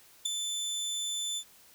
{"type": "tone with ADSR envelope", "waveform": "25% pulse", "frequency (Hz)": 3520, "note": "A7", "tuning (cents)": 0, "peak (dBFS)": -20, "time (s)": [0.25, 1.44], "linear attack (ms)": 10, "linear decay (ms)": 3, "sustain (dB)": -8, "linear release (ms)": 68, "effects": ["white hiss -58 dBFS RMS until 1.74 s"]}